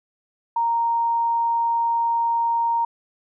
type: tone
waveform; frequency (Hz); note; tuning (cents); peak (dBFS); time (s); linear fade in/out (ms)
sine; 930; A#5; -4; -18; 0.56-2.85; 5
effects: none